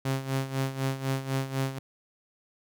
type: tone with tremolo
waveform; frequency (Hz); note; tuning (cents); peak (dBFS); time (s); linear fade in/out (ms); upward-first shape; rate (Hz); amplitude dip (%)
sawtooth; 134.2; C3; +44; -21; 0.05-1.79; 5; sine; 4; 75
effects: none